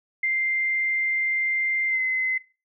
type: tone with pitch glide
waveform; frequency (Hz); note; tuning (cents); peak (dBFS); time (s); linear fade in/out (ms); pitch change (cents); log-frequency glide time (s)
sine; 2093 to 2049; C7 to C7; 0 to -37; -21; 0.23-2.38; 5; -37; 1.88-2.01
effects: noise-tail reverb RT60 0.3 s tail -19 dB re dry